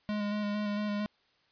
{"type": "tone with vibrato", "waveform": "square", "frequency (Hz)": 207.7, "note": "G#3", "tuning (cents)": 0, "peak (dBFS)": -31, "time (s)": [0.09, 1.06], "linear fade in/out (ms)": 0, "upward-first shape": "square", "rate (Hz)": 4.4, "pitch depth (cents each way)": 17, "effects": ["white hiss -69 dBFS RMS until 1.51 s", "resampled to 11025 Hz"]}